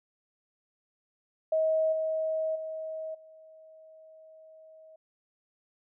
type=tone with level steps; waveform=sine; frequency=635 Hz; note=D#5; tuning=35 cents sharp; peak=-23 / -27 / -34 / -50 dBFS; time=1.52-4.96 s; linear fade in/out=5 ms; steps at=1.92 / 2.55 / 3.14 s; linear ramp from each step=10 ms; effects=none